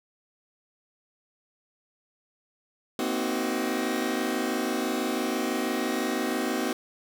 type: chord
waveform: sawtooth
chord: C half-diminished seventh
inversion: third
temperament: just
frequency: 235.5 / 261.6 / 314 / 376.7 Hz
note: Bb3 / C4 / Eb4 / Gb4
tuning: +18 / 0 / +16 / +31 cents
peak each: -28 / -27 / -28 / -28 dBFS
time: 2.99-6.73 s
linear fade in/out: 2 ms
effects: none

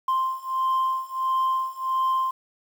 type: beating tone pair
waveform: sine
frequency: 1046.5 / 1048 Hz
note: C6 / C6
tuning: 0 / +2 cents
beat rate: 1.5 Hz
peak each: -24 / -23 dBFS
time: 0.08-2.31 s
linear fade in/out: 5 ms
effects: tanh soft clip ceiling -18 dBFS + 8-bit

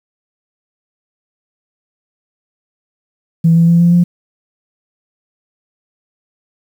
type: tone with pitch steps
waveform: sine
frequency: 165.1 / 167.4 / 169.74 / 172.11 / 174.51 Hz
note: E3 / E3 / F3 / F3 / F3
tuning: +3 / +27 / -49 / -25 / -1 cents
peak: -5 dBFS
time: 3.44-4.04 s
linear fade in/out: 10 ms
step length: 120 ms
effects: tanh soft clip ceiling -1 dBFS + 7-bit

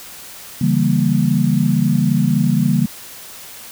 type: chord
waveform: sine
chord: C# diminished seventh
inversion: none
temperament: equal with one note detuned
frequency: 140.93 / 164.81 / 196 / 233.1 Hz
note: C#3 / E3 / G3 / Bb3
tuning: +29 / 0 / 0 / 0 cents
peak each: -18 dBFS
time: 0.61-2.86 s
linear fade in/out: 5 ms
effects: white hiss -36 dBFS RMS until 3.71 s

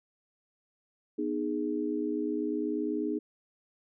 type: chord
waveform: sine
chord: G# minor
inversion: first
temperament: equal with one note detuned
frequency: 246.9 / 307.2 / 415.3 Hz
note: B3 / D#4 / G#4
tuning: 0 / -22 / 0 cents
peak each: -35 / -31 / -34 dBFS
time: 1.18-3.19 s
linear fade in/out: 10 ms
effects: none

